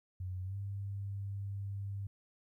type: tone with pitch glide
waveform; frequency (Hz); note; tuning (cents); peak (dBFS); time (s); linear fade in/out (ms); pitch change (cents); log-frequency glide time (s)
sine; 92.2 to 99.39; F#2 to G2; -6 to +24; -37; 0.2-2.07; 5; +130; 0.43-0.56
effects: 13-bit